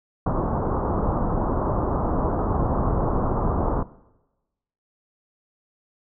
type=low-pass noise; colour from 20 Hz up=pink; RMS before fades=-23 dBFS; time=0.26-3.83 s; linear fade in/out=5 ms; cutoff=1200 Hz; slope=48 dB/octave; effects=noise-tail reverb RT60 1.0 s tail -19 dB re dry